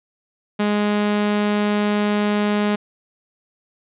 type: tone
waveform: sawtooth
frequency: 207.7 Hz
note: G#3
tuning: in tune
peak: -13 dBFS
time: 0.59-2.76 s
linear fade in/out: 10 ms
effects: resampled to 8000 Hz + 9-bit